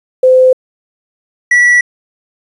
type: tone pair in turn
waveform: sine / triangle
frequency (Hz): 514 / 1947.3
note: C5 / B6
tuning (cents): -31 / -25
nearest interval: octave + major seventh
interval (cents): 2306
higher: second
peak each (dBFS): -3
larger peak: neither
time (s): 0.23-0.53 / 1.51-1.81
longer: neither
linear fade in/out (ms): 5
effects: resampled to 24000 Hz + 7-bit